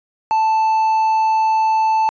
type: tone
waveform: triangle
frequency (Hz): 880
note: A5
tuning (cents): 0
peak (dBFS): -11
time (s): 0.31-2.09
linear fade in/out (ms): 0
effects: resampled to 16000 Hz